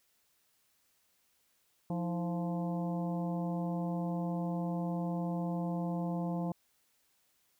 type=harmonic tone with a mistuned harmonic; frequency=173.7 Hz; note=F3; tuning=9 cents flat; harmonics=1 / 2 / 3 / 4 / 5 / 6; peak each=-33 / -41 / -43 / -43 / -46 / -52 dBFS; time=1.9-6.52 s; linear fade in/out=2 ms; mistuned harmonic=2; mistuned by=-120 cents; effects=white hiss -73 dBFS RMS until 7.59 s